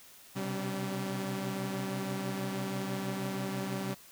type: tone cluster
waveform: sawtooth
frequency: 126.3 / 132.5 / 193.2 / 286.8 Hz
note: B2 / C3 / G3 / D4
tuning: +39 / +22 / -25 / -41 cents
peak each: -38 / -38 / -31 / -39 dBFS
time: 0.35-3.95 s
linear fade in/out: 20 ms
effects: white hiss -55 dBFS RMS until 4.11 s